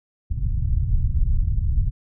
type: low-pass noise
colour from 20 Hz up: pink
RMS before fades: -20 dBFS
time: 0.3-1.91 s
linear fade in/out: 20 ms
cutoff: 110 Hz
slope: 24 dB/octave
effects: none